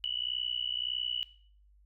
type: tone with amplitude modulation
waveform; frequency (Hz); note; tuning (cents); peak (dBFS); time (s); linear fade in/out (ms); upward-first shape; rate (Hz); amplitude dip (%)
sine; 2960; F#7; 0; -27; 0.04-1.23; 0; sine; 61.7; 95
effects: noise-tail reverb RT60 0.5 s tail -17 dB re dry + added 50 Hz sine -59 dBFS peak until 1.85 s